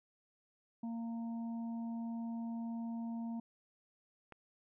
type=harmonic tone; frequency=230.4 Hz; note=A#3; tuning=20 cents flat; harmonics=1 / 3 / 4; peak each=-38 / -54 / -55 dBFS; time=0.83-3.4 s; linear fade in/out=5 ms
type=click; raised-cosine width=0.5 ms; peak=-36 dBFS; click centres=4.323 s
effects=none